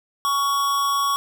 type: tone with amplitude modulation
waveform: square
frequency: 1118 Hz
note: C#6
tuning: 14 cents sharp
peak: -18 dBFS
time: 0.25-1.16 s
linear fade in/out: 0 ms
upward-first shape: sine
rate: 288 Hz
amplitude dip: 35%
effects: none